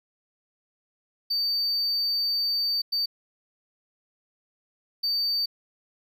triangle tone bursts at uneven times, 4600 Hz, D8, 37 cents flat, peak -22 dBFS, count 3, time 1.3-2.82 / 2.92-3.06 / 5.03-5.46 s, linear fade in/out 10 ms, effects none

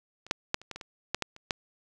clicks, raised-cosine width 0.2 ms, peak -29 / -8 / -8 / -30 / -20 / -23 / -24 / -10 / -12 / -30 / -10 dBFS, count 11, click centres 0.266 / 0.311 / 0.544 / 0.616 / 0.713 / 0.76 / 0.812 / 1.146 / 1.223 / 1.364 / 1.508 s, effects none

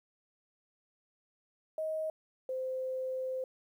sine tone pair in turn, 630 / 518.4 Hz, D#5 / C5, +21 / -16 cents, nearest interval minor third, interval 337 cents, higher first, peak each -32 / -33 dBFS, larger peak first, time 1.78-2.1 / 2.49-3.44 s, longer second, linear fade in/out 2 ms, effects 11-bit

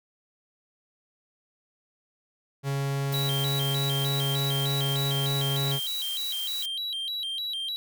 45% pulse tone, 138.59 Hz, C#3, in tune, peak -26 dBFS, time 2.63-5.8 s, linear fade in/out 50 ms
blue noise, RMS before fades -37 dBFS, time 3.12-6.66 s, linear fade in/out 5 ms
triangle tone with vibrato, 3520 Hz, A7, in tune, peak -28 dBFS, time 3.14-7.76 s, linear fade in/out 0 ms, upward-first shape square, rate 3.3 Hz, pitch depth 180 cents each way
effects none

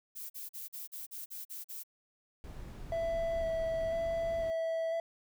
violet noise bursts, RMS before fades -43 dBFS, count 9, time 0.15-1.836 s, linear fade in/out 20 ms, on 150 ms, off 42 ms
brown noise, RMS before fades -44 dBFS, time 2.44-4.5 s, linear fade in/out 0 ms
triangle tone with vibrato, 659.3 Hz, E5, in tune, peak -29 dBFS, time 2.92-5 s, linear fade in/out 2 ms, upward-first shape square, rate 1 Hz, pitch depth 13 cents each way
effects none

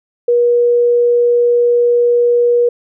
sine tone, 480 Hz, B4, 49 cents flat, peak -8 dBFS, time 0.28-2.69 s, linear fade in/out 5 ms, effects none

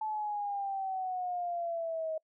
sine exponential sweep, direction down, 872 to 630 Hz, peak -32 dBFS, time 0.01-2.18 s, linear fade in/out 5 ms, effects noise-tail reverb RT60 0.1 s tail -26 dB re dry

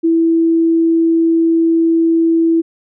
sine tone, 329.6 Hz, E4, in tune, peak -9 dBFS, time 0.03-2.62 s, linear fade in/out 20 ms, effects none

